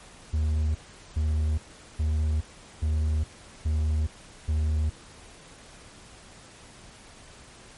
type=tone bursts; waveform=triangle; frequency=77 Hz; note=D#2; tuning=17 cents flat; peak=-20 dBFS; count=6; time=0.33-4.9 s; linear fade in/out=10 ms; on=420 ms; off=410 ms; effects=pink hiss -49 dBFS RMS until 7.77 s + MP3 48 kbps